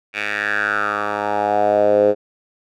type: tone with band-pass filter sweep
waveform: 10% pulse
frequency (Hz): 103.83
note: G#2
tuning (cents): 0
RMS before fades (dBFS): -18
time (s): 0.13-2.15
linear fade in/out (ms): 50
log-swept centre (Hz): 2300 to 470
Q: 5
effects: none